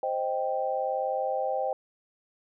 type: chord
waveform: sine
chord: C minor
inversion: none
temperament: equal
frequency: 523.3 / 622.3 / 784 Hz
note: C5 / Eb5 / G5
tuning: 0 / 0 / 0 cents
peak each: -30 / -32 / -30 dBFS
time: 0.03-1.73 s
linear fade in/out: 2 ms
effects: none